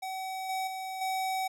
square tone with level steps, 758 Hz, F#5, 42 cents sharp, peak -35 / -31 / -36 / -30 dBFS, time 0.02-1.48 s, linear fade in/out 10 ms, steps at 0.49 / 0.67 / 1.01 s, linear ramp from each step 5 ms, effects none

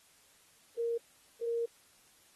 sine tone bursts at uneven times, 466.2 Hz, A#4, in tune, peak -30 dBFS, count 2, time 0.77-0.98 / 1.41-1.66 s, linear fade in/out 10 ms, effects white hiss -64 dBFS RMS until 2.35 s + AAC 32 kbps

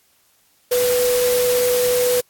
sine tone in noise, 493.7 Hz, B4, 1 cent flat, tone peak -15 dBFS, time 0.71-2.21 s, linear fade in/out 10 ms, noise white, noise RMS -24 dBFS, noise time 0.71-2.21 s, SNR +6 dB, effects white hiss -59 dBFS RMS until 2.29 s + AAC 64 kbps

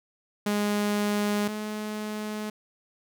sawtooth tone pair in turn, 206.9 / 212.7 Hz, G#3 / G#3, -6 / +42 cents, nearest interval unison, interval 48 cents, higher second, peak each -20 / -27 dBFS, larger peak first, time 0.46-1.48 / 1.48-2.5 s, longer neither, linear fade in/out 5 ms, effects none

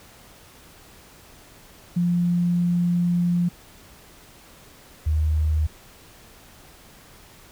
sine tone pair in turn, 174.61 / 77.33 Hz, F3 / D#2, 0 / -10 cents, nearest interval octave + major second, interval 1410 cents, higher first, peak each -18 / -18 dBFS, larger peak neither, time 1.96-3.49 / 5.06-5.67 s, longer first, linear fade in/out 10 ms, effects pink hiss -49 dBFS RMS until 7.51 s

